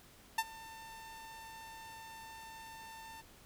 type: tone with ADSR envelope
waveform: sawtooth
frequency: 896 Hz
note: A5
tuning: 31 cents sharp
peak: -24 dBFS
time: 0.38-3.22 s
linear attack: 6 ms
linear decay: 44 ms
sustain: -21 dB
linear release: 19 ms
effects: pink hiss -60 dBFS RMS until 3.45 s